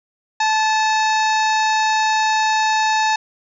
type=harmonic tone with a mistuned harmonic; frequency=870 Hz; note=A5; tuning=20 cents flat; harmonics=1 / 2 / 3 / 4 / 5 / 6 / 7 / 8; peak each=-16 / -22 / -26 / -28 / -30 / -32 / -33 / -34 dBFS; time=0.4-3.16 s; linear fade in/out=5 ms; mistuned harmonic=4; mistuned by=+120 cents; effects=none